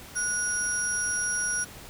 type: tone cluster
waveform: sine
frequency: 1465 / 5710 / 10270 Hz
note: F#6 / F8 / E9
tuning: -18 / +37 / -46 cents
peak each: -30 dBFS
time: 0.15-1.65 s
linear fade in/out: 20 ms
effects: pink hiss -45 dBFS RMS until 1.89 s